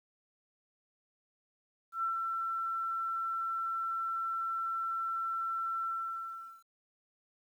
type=tone with ADSR envelope; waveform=sine; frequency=1344 Hz; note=E6; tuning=33 cents sharp; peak=-29 dBFS; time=1.92-6.64 s; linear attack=110 ms; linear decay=120 ms; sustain=-3 dB; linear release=770 ms; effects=11-bit